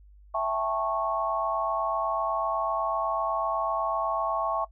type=chord; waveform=sine; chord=A dominant seventh; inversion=second; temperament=just; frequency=660 / 792 / 880 / 1100 Hz; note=E5 / G5 / A5 / C#6; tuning=+2 / +18 / 0 / -14 cents; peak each=-29 / -34 / -33 / -29 dBFS; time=0.34-4.65 s; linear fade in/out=10 ms; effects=noise-tail reverb RT60 0.1 s tail -20 dB re dry + added 50 Hz sine -50 dBFS peak until 4.71 s